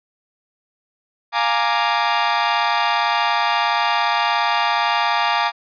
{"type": "chord", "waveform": "sawtooth", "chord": "Bb dominant seventh", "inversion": "second", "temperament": "equal", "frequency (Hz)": [698.5, 830.6, 932.3, 1174.7], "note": ["F5", "Ab5", "Bb5", "D6"], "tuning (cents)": [0, 0, 0, 0], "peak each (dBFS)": [-20, -18, -17, -18], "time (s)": [1.32, 5.52], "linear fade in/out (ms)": 50, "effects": ["resampled to 11025 Hz"]}